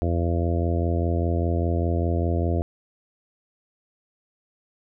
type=harmonic tone; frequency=85 Hz; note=F2; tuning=46 cents flat; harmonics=1 / 2 / 3 / 4 / 5 / 6 / 7 / 8; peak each=-22 / -31 / -31 / -30 / -34 / -34 / -35 / -33 dBFS; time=0.02-2.62 s; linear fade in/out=0 ms; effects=none